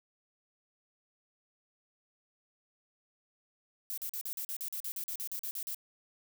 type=noise bursts; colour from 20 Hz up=violet; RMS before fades=-38 dBFS; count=16; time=3.9-5.746 s; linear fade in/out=0 ms; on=76 ms; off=42 ms; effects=none